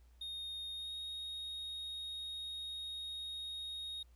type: tone with pitch glide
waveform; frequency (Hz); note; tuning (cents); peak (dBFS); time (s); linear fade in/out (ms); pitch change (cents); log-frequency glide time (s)
triangle; 3702 to 3736; A#7 to A#7; -13 to +3; -40; 0.21-4.03; 5; +16; 0.75-0.92
effects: added 60 Hz sine -60 dBFS peak until 4.15 s + pink hiss -75 dBFS RMS until 4.15 s